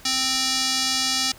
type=tone with band-pass filter; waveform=square; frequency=261.6 Hz; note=C4; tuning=in tune; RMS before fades=-23 dBFS; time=0.05-1.32 s; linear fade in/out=5 ms; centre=5100 Hz; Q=2; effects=pink hiss -47 dBFS RMS until 1.38 s